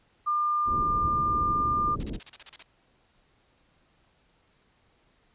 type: tone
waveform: sine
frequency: 1200 Hz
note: D6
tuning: 37 cents sharp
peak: -23 dBFS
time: 0.26-1.96 s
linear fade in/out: 20 ms
type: low-pass noise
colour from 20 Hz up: pink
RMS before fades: -34 dBFS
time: 0.65-2.2 s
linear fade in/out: 50 ms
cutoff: 430 Hz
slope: 24 dB/octave
type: noise bursts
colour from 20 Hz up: blue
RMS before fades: -35 dBFS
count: 10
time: 2-2.625 s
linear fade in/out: 0 ms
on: 31 ms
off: 35 ms
effects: pink hiss -66 dBFS RMS until 5.34 s + resampled to 8000 Hz